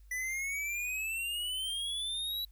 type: exponential sweep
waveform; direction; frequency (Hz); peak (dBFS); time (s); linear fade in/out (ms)
square; up; 1975.5 to 3951; -34; 0.11-2.45; 5
effects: added 50 Hz sine -53 dBFS peak until 2.51 s + white hiss -73 dBFS RMS until 2.51 s